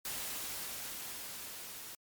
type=noise with level ramp; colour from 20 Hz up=white; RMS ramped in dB=-39 to -47 dBFS; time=0.05-1.95 s; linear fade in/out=2 ms; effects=MP3 96 kbps